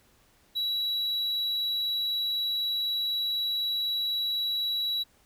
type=tone; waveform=triangle; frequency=3908 Hz; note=B7; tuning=19 cents flat; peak=-25 dBFS; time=0.55-5.04 s; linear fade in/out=20 ms; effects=pink hiss -63 dBFS RMS until 5.25 s